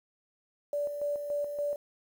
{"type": "tone with tremolo", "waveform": "sine", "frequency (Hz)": 581, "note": "D5", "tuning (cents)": -19, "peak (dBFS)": -28, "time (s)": [0.73, 1.76], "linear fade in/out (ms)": 2, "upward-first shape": "square", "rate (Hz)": 3.5, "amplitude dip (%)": 50, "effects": ["9-bit"]}